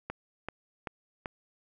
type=click train; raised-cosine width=0.5 ms; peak=-20 dBFS; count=4; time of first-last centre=0.1-1.258 s; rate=2.59 Hz; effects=none